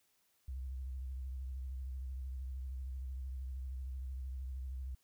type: tone with vibrato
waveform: sine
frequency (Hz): 65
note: C2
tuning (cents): -11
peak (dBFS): -39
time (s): 0.48-4.95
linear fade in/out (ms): 5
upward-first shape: sine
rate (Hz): 13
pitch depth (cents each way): 70
effects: white hiss -75 dBFS RMS until 5.03 s